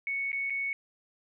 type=tone with dropouts; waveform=sine; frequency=2217 Hz; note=C#7; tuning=in tune; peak=-29 dBFS; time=0.07-0.73 s; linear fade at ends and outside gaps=1 ms; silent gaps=0.318-0.329 / 0.499-0.504 s; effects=none